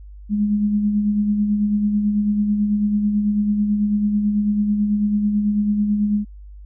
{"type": "tone with tremolo", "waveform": "sine", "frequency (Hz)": 207.7, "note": "G#3", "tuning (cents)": 0, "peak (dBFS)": -14, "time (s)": [0.29, 6.25], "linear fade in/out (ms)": 50, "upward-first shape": "sine", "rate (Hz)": 9.1, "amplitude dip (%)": 40, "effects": ["added 50 Hz sine -36 dBFS peak until 6.65 s"]}